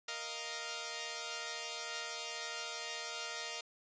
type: chord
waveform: 5% pulse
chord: Bb suspended fourth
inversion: none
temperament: equal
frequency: 466.2 / 622.3 / 698.5 Hz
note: Bb4 / Eb5 / F5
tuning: 0 / 0 / 0 cents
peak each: -33 dBFS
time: 0.08-3.61 s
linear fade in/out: 5 ms
effects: resampled to 16000 Hz